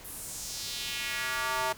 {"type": "tone with high-pass filter sweep", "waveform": "square", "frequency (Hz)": 128.9, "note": "C3", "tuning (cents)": -26, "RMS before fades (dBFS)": -34, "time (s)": [0.04, 1.73], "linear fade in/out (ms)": 10, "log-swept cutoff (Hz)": [12000, 760], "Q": 1.8, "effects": ["pink hiss -49 dBFS RMS until 1.77 s"]}